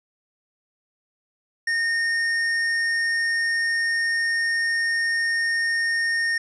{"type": "tone with hard clipping", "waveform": "sine", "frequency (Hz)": 1838, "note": "A#6", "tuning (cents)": -25, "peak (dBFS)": -22, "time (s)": [1.67, 6.38], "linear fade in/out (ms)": 5, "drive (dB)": 9, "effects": ["resampled to 22050 Hz"]}